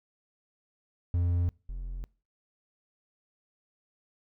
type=tone pair in turn; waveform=triangle; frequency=87.31 / 43.66 Hz; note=F2 / F1; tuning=0 / 0 cents; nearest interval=octave; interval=1200 cents; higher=first; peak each=-22 / -32 dBFS; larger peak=first; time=1.14-1.49 / 1.69-2.04 s; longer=neither; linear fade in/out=0 ms; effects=noise-tail reverb RT60 0.4 s tail -25 dB re dry